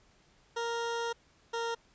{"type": "tone pair in turn", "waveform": "20% pulse", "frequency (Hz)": [466.2, 463.2], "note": ["A#4", "A#4"], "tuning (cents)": [0, -11], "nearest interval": "unison", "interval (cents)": 11, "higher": "first", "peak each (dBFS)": -27, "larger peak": "neither", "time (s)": [[0.56, 1.13], [1.53, 1.75]], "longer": "first", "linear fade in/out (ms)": 10, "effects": ["pink hiss -65 dBFS RMS until 1.94 s", "resampled to 16000 Hz"]}